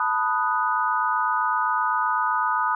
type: chord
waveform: sine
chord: B dominant seventh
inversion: third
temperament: equal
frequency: 880 / 987.8 / 1244.5 / 1480 Hz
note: A5 / B5 / D#6 / F#6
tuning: 0 / 0 / 0 / 0 cents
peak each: -27 / -25 / -24 / -28 dBFS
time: 0-2.75 s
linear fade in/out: 2 ms
effects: none